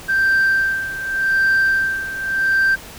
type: tone with tremolo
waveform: sine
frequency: 1568 Hz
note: G6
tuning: in tune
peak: -10 dBFS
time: 0.08-2.76 s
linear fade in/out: 20 ms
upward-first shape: sine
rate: 0.86 Hz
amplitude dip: 80%
effects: tanh soft clip ceiling -11 dBFS + pink hiss -37 dBFS RMS until 2.98 s